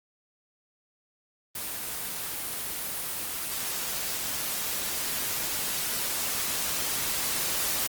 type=noise with level ramp; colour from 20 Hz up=white; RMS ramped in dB=-34 to -28 dBFS; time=1.55-7.87 s; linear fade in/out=5 ms; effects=Opus 24 kbps